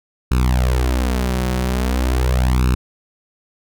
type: tone with flanger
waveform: sawtooth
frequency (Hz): 62.8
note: B1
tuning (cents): +30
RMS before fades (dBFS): -17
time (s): 0.31-2.75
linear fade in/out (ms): 5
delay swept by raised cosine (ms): 0.75 to 5.45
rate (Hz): 0.42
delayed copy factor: +1
effects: none